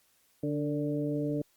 harmonic tone with a mistuned harmonic, 146.4 Hz, D3, 5 cents flat, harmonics 1 / 2 / 3 / 4, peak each -34 / -31 / -36 / -38 dBFS, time 0.43-1.42 s, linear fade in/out 5 ms, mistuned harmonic 3, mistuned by +43 cents, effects white hiss -68 dBFS RMS until 1.56 s + Opus 48 kbps

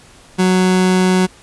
30% pulse tone, 184.8 Hz, F#3, 2 cents flat, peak -8 dBFS, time 0.38-1.27 s, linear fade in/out 20 ms, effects pink hiss -44 dBFS RMS until 1.42 s + resampled to 24000 Hz

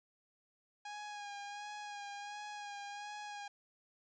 sawtooth tone with vibrato, 822 Hz, G#5, 18 cents flat, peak -40 dBFS, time 0.85-3.48 s, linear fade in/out 5 ms, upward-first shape sine, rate 1.4 Hz, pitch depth 28 cents each way, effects resampled to 16000 Hz

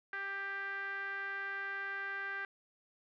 5% pulse tone with low-pass filter, 394.3 Hz, G4, 10 cents sharp, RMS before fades -40 dBFS, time 0.13-2.45 s, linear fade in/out 2 ms, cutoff 1700 Hz, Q 8.3, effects none

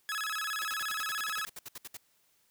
sawtooth tone with vibrato, 1472 Hz, F#6, 9 cents flat, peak -29 dBFS, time 0.09-1.45 s, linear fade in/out 0 ms, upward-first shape square, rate 17 Hz, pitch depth 230 cents each way
white noise bursts, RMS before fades -43 dBFS, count 15, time 0.61-1.971 s, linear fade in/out 5 ms, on 31 ms, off 64 ms
effects white hiss -70 dBFS RMS until 2.5 s

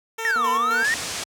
10% pulse tone with tremolo, 450.9 Hz, A4, 42 cents sharp, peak -19 dBFS, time 0.18-0.86 s, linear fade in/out 10 ms, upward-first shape square, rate 3.8 Hz, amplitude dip 55%
triangle exponential two-way sweep, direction down then up, 1899 to 979 to 1899 Hz, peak -17 dBFS, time 0.25-0.94 s, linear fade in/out 0 ms, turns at 0.49 s
click train, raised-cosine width 1 ms, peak -23 dBFS, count 112, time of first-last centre 0.36-0.826 s, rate 238 Hz
white low-pass noise, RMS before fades -30 dBFS, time 0.84-1.24 s, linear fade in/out 5 ms, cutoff 8300 Hz, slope 24 dB/octave
effects high-pass 60 Hz 12 dB/octave

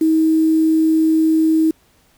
sine tone with quantisation, 318.5 Hz, D#4, 41 cents sharp, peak -11 dBFS, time 0.01-1.71 s, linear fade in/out 5 ms, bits 6, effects pink hiss -56 dBFS RMS until 2.17 s

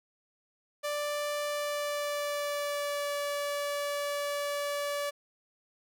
sawtooth tone with pitch glide, 587.3 to 576.2 Hz, D5 to D5, 0 to -33 cents, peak -27 dBFS, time 0.83-5.11 s, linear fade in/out 20 ms, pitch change -33 cents, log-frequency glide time 1.46-3.13 s, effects none

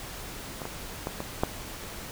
clicks, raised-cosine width 1 ms, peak -21 / -20 / -16 / -18 / -9 dBFS, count 5, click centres 0.618 / 0.654 / 1.071 / 1.204 / 1.435 s, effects pink hiss -40 dBFS RMS until 2.11 s

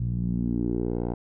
10% pulse tone with low-pass filter sweep, 59 Hz, A#1, 22 cents sharp, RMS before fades -27 dBFS, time 0-1.14 s, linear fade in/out 5 ms, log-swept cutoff 120 to 650 Hz, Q 2.7, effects none

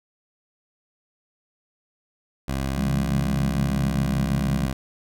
15% pulse tone with pitch glide, 67.2 to 66.16 Hz, C2 to C2, +47 to +20 cents, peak -18 dBFS, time 2.48-4.73 s, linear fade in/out 5 ms, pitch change -27 cents, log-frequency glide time 3.3-4.38 s
sine chord, C# minor, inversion none, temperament just, 138.59 / 166.31 / 207.9 Hz, C#3 / E3 / G#3, 0 / +16 / +2 cents, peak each -27 dBFS, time 2.76-4.66 s, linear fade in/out 2 ms
effects none

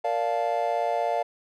triangle chord, Bb major seventh, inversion none, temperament just, 466.2 / 582.7 / 699.2 / 874.1 Hz, Bb4 / D5 / F5 / A5, 0 / -14 / +2 / -12 cents, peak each -30 / -27 / -24 / -30 dBFS, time 0.04-1.23 s, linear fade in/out 10 ms, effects none

